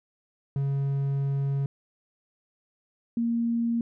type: tone pair in turn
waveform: triangle / sine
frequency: 138.59 / 233.1 Hz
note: C#3 / A#3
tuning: 0 / 0 cents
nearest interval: major sixth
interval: 900 cents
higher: second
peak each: -22 / -23 dBFS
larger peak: first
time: 0.56-1.66 / 3.17-3.81 s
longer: first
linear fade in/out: 2 ms
effects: none